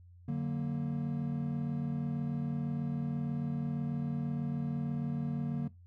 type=chord; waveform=triangle; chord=D augmented; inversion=none; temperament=equal; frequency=146.83 / 185 / 233.1 Hz; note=D3 / F#3 / A#3; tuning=0 / 0 / 0 cents; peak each=-32 / -38 / -34 dBFS; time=0.28-5.68 s; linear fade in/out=5 ms; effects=noise-tail reverb RT60 0.2 s tail -20 dB re dry + added 88 Hz sine -53 dBFS peak until 5.86 s